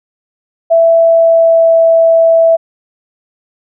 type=tone with pitch glide; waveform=sine; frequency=663 to 658.8 Hz; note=E5 to E5; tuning=+10 to -1 cents; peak=-4 dBFS; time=0.7-2.57 s; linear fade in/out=20 ms; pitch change=-11 cents; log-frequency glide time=1-1.78 s; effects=none